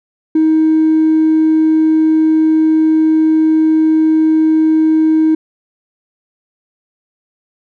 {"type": "tone with hard clipping", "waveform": "sine", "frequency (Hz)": 315.7, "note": "D#4", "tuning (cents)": 25, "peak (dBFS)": -8, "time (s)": [0.35, 5.35], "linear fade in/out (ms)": 5, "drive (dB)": 1, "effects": []}